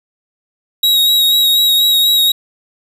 45% pulse tone with vibrato, 3812 Hz, A#7, 38 cents sharp, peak -8 dBFS, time 0.83-2.32 s, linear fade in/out 5 ms, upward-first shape sine, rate 4.1 Hz, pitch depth 25 cents each way, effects 8-bit

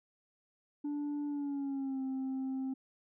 sine tone with pitch glide, 291.6 to 264.3 Hz, D4 to C4, -12 to +18 cents, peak -31 dBFS, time 0.84-2.74 s, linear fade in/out 10 ms, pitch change -170 cents, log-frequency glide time 1.27-2.02 s, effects tanh soft clip ceiling -33 dBFS

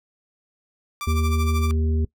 sawtooth tone with tremolo, 1174.7 Hz, D6, in tune, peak -23 dBFS, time 1.01-1.71 s, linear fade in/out 0 ms, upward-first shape sine, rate 13 Hz, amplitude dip 70%
harmonic tone, 78.6 Hz, D#2, 18 cents sharp, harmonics 1 / 3 / 5, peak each -19 / -29 / -33 dBFS, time 1.07-2.05 s, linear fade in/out 5 ms
effects noise-tail reverb RT60 0.1 s tail -20 dB re dry

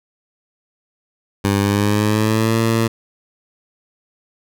15% pulse tone with pitch glide, 100 to 113.55 Hz, G2 to A#2, +35 to -45 cents, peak -8 dBFS, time 1.44-2.88 s, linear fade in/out 10 ms, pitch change +220 cents, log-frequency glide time 1.62-2.58 s, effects none

